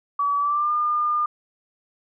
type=tone with pitch glide; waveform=sine; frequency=1143 to 1208.2 Hz; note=D6 to D6; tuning=-47 to +49 cents; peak=-19 dBFS; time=0.19-1.26 s; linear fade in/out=5 ms; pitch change=+96 cents; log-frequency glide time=0.38-0.72 s; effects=none